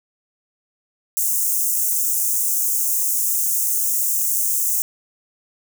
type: high-pass noise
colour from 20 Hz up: white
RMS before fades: -20 dBFS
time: 1.17-4.82 s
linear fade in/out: 0 ms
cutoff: 6300 Hz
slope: 48 dB/octave
effects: none